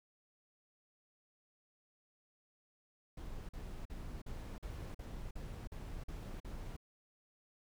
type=noise bursts; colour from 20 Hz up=brown; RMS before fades=-45 dBFS; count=10; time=3.17-6.766 s; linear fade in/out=5 ms; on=320 ms; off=44 ms; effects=none